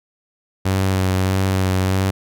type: tone with vibrato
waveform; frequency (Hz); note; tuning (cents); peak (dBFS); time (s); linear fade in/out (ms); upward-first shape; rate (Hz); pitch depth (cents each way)
sawtooth; 94.6; F#2; +39; -12; 0.65-2.11; 10; sine; 1.6; 20
effects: none